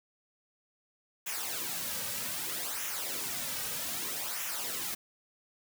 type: noise with flanger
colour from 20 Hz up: white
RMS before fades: -36 dBFS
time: 1.26-4.95 s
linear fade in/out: 10 ms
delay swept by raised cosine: 0.22 to 2.92 ms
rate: 0.63 Hz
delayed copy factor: -0.65
effects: none